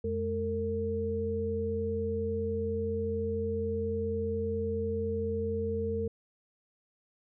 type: tone cluster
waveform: sine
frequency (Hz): 88.6 / 212.9 / 455.1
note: F2 / G#3 / A#4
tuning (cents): +25 / +43 / -42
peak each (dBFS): -35 / -37 / -31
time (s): 0.04-6.08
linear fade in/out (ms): 5
effects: none